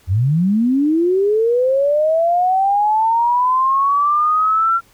sine linear sweep, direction up, 82.41 to 1371 Hz, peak -12 dBFS, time 0.07-4.81 s, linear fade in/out 50 ms, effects pink hiss -52 dBFS RMS until 4.93 s

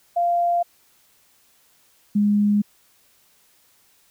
sine tone pair in turn, 694 / 206.3 Hz, F5 / G#3, -11 / -11 cents, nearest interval octave + major sixth, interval 2100 cents, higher first, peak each -17 / -15 dBFS, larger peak second, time 0.16-0.63 / 2.15-2.62 s, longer neither, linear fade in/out 10 ms, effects white hiss -59 dBFS RMS until 4.1 s

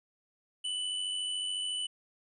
square tone with amplitude modulation, 2984 Hz, F#7, 14 cents sharp, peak -31 dBFS, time 0.64-1.87 s, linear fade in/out 10 ms, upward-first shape sine, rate 93.9 Hz, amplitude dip 40%, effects resampled to 24000 Hz

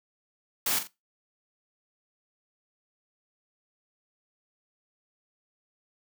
white noise with echo, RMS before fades -27 dBFS, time 0.66-0.79 s, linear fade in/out 5 ms, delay 42 ms, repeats 2, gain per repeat -9 dB, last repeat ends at 0.874 s, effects noise-tail reverb RT60 0.2 s tail -17 dB re dry + high-pass 100 Hz 12 dB/octave

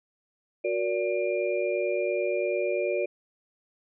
sine tone cluster, 366.4 / 469.1 / 578 / 2398 Hz, F#4 / A#4 / D5 / D7, -17 / +11 / -28 / +36 cents, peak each -29 / -31 / -28 / -36 dBFS, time 0.64-3.06 s, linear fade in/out 10 ms, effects none

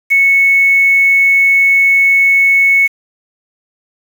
sine tone with quantisation, 2207 Hz, C#7, 8 cents flat, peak -6 dBFS, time 0.1-2.88 s, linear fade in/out 20 ms, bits 5, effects none

